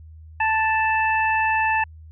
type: harmonic tone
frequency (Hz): 880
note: A5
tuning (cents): 0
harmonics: 1 / 2 / 3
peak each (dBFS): -20 / -23 / -25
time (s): 0.4-1.84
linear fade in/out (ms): 5
effects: added 79 Hz sine -40 dBFS peak until 2.11 s